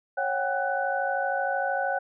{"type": "tone cluster", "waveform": "sine", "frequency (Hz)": [551, 738, 791, 1494], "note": ["C#5", "F#5", "G5", "F#6"], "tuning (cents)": [-11, -5, 15, 16], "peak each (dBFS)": -30, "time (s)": [0.17, 1.99], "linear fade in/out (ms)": 10, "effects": []}